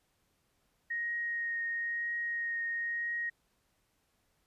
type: tone with vibrato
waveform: sine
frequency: 1870 Hz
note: A#6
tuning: 5 cents sharp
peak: -32 dBFS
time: 0.9-3.3 s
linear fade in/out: 10 ms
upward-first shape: triangle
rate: 1 Hz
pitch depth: 13 cents each way
effects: pink hiss -75 dBFS RMS until 4.46 s + resampled to 32000 Hz